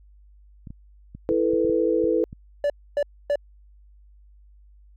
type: clicks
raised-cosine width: 5 ms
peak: -26 dBFS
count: 9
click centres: 0.672 / 0.705 / 1.15 / 1.315 / 1.535 / 1.648 / 1.697 / 2.042 / 2.329 s
type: chord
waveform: sine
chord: E suspended fourth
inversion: none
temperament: just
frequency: 329.6 / 439.5 / 494.4 Hz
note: E4 / A4 / B4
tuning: 0 / -2 / +2 cents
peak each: -23 dBFS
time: 1.29-2.24 s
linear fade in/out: 0 ms
type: tone bursts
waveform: triangle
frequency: 578 Hz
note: D5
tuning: 28 cents flat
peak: -17 dBFS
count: 3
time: 2.64-3.357 s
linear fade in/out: 2 ms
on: 59 ms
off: 270 ms
effects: added 50 Hz sine -49 dBFS peak until 4.96 s